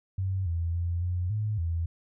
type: tone with pitch steps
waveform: sine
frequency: 95 / 84.1 / 86.1 / 89.2 / 106.6 / 83.6 Hz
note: F#2 / E2 / F2 / F2 / G#2 / E2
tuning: +46 / +35 / -24 / +37 / +46 / +25 cents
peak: -26 dBFS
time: 0.18-1.86 s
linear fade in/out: 5 ms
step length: 280 ms
effects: none